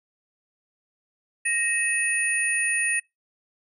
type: tone cluster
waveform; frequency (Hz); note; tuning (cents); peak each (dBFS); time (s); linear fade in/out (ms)
sine; 1871 / 2576 / 9520; A#6 / E7 / D9; +6 / -41 / +22; -26; 1.45-3; 10
effects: noise-tail reverb RT60 0.2 s tail -26 dB re dry